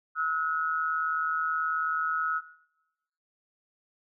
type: tone pair together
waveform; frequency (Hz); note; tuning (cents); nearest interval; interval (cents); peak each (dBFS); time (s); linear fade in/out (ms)
sine; 1295 / 1453.6; E6 / F#6; -31 / -31; major second; 200; -27 / -30; 0.15-2.42; 50
effects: noise-tail reverb RT60 0.9 s tail -17 dB re dry